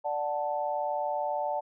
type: chord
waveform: sine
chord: D major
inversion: none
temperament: equal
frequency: 587.3 / 740 / 880 Hz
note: D5 / F#5 / A5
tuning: 0 / 0 / 0 cents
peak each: -32 / -33 / -32 dBFS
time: 0.04-1.61 s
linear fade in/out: 20 ms
effects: none